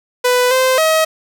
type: tone with pitch steps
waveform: sawtooth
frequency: 496.8 / 518 / 636 Hz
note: B4 / C5 / D#5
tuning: +10 / -17 / +38 cents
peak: -7 dBFS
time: 0.24-1.05 s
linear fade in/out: 10 ms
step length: 270 ms
effects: none